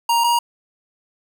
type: tone pair in turn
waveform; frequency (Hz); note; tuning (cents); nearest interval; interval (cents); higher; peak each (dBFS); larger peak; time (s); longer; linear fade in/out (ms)
square; 936 / 946.9; A#5 / A#5; +7 / +27; unison; 20; second; -15; neither; 0.09-0.24 / 0.24-0.39; neither; 5
effects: none